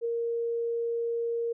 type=tone with ADSR envelope; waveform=sine; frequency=466.2 Hz; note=A#4; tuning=in tune; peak=-25 dBFS; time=0.01-1.53 s; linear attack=41 ms; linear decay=3 ms; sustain=-2 dB; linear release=10 ms; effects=none